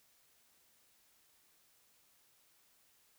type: silence
effects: white hiss -70 dBFS RMS until 3.18 s